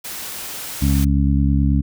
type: noise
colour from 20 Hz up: white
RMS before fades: -30 dBFS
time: 0.04-1.05 s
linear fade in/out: 10 ms
type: harmonic tone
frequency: 69.3 Hz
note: C#2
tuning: in tune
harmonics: 1 / 2 / 3 / 4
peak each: -16 / -19 / -21 / -22 dBFS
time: 0.81-1.82 s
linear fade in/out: 20 ms
effects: none